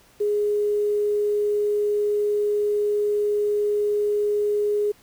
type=tone with quantisation; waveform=sine; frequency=415.3 Hz; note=G#4; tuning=in tune; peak=-19 dBFS; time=0.2-4.92 s; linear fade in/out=10 ms; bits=8; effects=pink hiss -55 dBFS RMS until 5.02 s